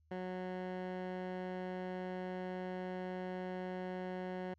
15% pulse tone, 183.6 Hz, F#3, 13 cents flat, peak -33 dBFS, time 0.11-4.54 s, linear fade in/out 5 ms, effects added 78 Hz sine -68 dBFS peak until 4.58 s + low-pass 2000 Hz 12 dB/octave

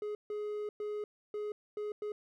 triangle tone bursts at uneven times, 419.2 Hz, G#4, 16 cents sharp, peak -33 dBFS, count 6, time 0.02-0.15 / 0.3-0.69 / 0.8-1.04 / 1.34-1.52 / 1.77-1.92 / 2.02-2.12 s, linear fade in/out 2 ms, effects none

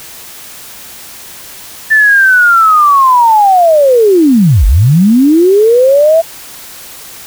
sine linear two-way sweep, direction down then up, 1779 to 43.65 to 669 Hz, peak -3 dBFS, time 1.9-6.22 s, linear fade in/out 20 ms, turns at 4.66 s, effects white hiss -30 dBFS RMS until 7.26 s

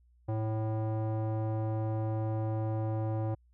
square tone with low-pass filter, 109.7 Hz, A2, 5 cents flat, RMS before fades -32 dBFS, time 0.28-3.35 s, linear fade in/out 10 ms, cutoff 730 Hz, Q 1.7, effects added 60 Hz sine -61 dBFS peak until 3.53 s

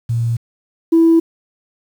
sine tone pair in turn, 116.54 / 329.6 Hz, A#2 / E4, 0 / 0 cents, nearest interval octave + tritone, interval 1800 cents, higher second, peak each -14 / -6 dBFS, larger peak second, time 0.09-0.37 / 0.92-1.2 s, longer neither, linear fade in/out 10 ms, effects tanh soft clip ceiling -4 dBFS + 7-bit

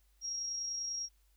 sine tone with amplitude modulation, 5610 Hz, F8, 7 cents sharp, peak -34 dBFS, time 0.21-1.09 s, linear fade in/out 50 ms, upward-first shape sine, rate 30.1 Hz, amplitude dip 30%, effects added 50 Hz sine -66 dBFS peak until 1.36 s + white hiss -75 dBFS RMS until 1.36 s

